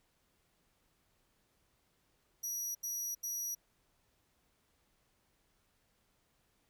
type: tone bursts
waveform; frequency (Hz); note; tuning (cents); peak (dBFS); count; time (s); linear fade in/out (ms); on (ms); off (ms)
sawtooth; 5800; F#8; -35; -34; 3; 2.43-3.55; 10; 320; 80
effects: pink hiss -75 dBFS RMS until 6.69 s